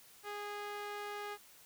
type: tone with band-pass filter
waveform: sawtooth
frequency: 412.4 Hz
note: G#4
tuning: 12 cents flat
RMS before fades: -43 dBFS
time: 0.23-1.38 s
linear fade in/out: 50 ms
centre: 1400 Hz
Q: 0.64
effects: white hiss -60 dBFS RMS until 1.65 s